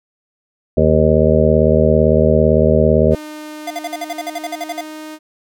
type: harmonic tone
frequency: 77.8 Hz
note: D#2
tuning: in tune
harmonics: 1 / 2 / 3 / 5 / 6 / 7 / 8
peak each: -17 / -17 / -17 / -17 / -17 / -17 / -17 dBFS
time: 0.77-3.15 s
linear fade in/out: 5 ms
type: tone with pitch glide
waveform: sawtooth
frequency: 304.7 to 309.3 Hz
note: D#4 to D#4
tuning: -36 to -10 cents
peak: -25 dBFS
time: 3.1-5.19 s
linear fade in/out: 50 ms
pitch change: +26 cents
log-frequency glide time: 3.62-4.58 s
type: tone bursts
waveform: square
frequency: 692 Hz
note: F5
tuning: 16 cents flat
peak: -21 dBFS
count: 14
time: 3.67-4.811 s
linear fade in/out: 5 ms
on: 36 ms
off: 49 ms
effects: none